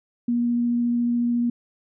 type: tone with vibrato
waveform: sine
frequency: 238.8 Hz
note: A#3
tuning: 42 cents sharp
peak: -19 dBFS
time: 0.28-1.5 s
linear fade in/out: 5 ms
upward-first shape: triangle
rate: 14 Hz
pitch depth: 9 cents each way
effects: none